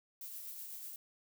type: noise with tremolo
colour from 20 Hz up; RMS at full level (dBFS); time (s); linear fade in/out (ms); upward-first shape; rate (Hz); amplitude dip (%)
violet; -45; 0.21-0.96; 2; triangle; 8.1; 35
effects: none